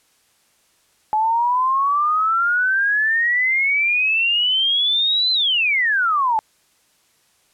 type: exponential two-way sweep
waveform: sine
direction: up then down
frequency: 851 to 4093 to 851 Hz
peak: -15 dBFS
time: 1.13-6.39 s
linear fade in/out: 0 ms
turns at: 5.32 s
effects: white hiss -60 dBFS RMS until 7.53 s + low-pass 11000 Hz 12 dB/octave